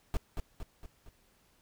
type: noise with echo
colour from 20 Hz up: brown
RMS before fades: -29 dBFS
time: 0.14-0.17 s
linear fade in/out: 0 ms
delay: 230 ms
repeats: 4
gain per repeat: -5 dB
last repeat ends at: 1.09 s
effects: pink hiss -68 dBFS RMS until 1.61 s